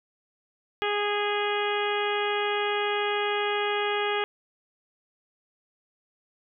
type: harmonic tone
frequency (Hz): 412.8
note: G#4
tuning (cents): -10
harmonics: 1 / 2 / 3 / 4 / 5 / 6 / 7 / 8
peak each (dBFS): -28 / -31 / -33 / -34 / -35 / -36 / -36 / -37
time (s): 0.82-4.24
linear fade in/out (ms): 0
effects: none